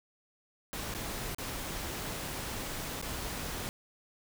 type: noise with dropouts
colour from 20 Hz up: pink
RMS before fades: -38 dBFS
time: 0.73-3.69 s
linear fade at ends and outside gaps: 0 ms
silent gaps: 0.94-0.948 / 1.347-1.384 / 3.015-3.025 s
effects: none